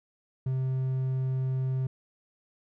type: tone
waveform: triangle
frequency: 130.81 Hz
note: C3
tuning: in tune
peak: -24 dBFS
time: 0.46-1.87 s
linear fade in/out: 5 ms
effects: none